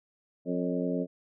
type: harmonic tone with a mistuned harmonic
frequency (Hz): 88.9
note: F2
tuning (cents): +31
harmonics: 2 / 3 / 4 / 5 / 6 / 7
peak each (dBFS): -33 / -31 / -38 / -35 / -37 / -38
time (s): 0.45-1.07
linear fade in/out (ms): 50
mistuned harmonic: 6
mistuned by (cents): +53
effects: none